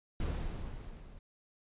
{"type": "noise with level ramp", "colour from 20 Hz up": "brown", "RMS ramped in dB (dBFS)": [-32, -52], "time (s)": [0.2, 1.19], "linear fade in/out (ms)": 2, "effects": ["resampled to 8000 Hz"]}